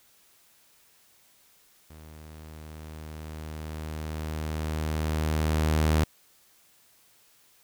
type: tone with level ramp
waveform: sawtooth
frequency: 77.78 Hz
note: D#2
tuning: in tune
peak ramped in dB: -42 to -16 dBFS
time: 1.9-6.04 s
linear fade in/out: 5 ms
effects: white hiss -61 dBFS RMS until 7.63 s